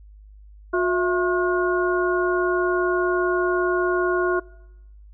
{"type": "harmonic tone with a mistuned harmonic", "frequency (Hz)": 359.5, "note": "F#4", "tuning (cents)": -50, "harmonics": [1, 2, 3, 4], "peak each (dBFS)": [-20, -27, -27, -26], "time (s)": [0.73, 4.4], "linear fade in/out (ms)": 10, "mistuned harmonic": 2, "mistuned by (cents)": -140, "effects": ["noise-tail reverb RT60 0.9 s tail -24 dB re dry", "added 51 Hz sine -43 dBFS peak until 5.13 s"]}